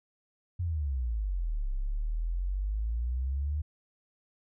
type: exponential two-way sweep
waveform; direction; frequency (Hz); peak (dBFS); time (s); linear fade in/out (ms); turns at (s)
sine; down then up; 91.4 to 32.7 to 76.7; -28; 0.59-3.62; 10; 1.71
effects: none